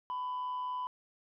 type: tone with amplitude modulation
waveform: sine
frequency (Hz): 1000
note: B5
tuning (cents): +21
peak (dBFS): -30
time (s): 0.1-0.87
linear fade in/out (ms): 0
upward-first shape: sine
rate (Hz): 144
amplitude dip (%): 40
effects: tanh soft clip ceiling -32 dBFS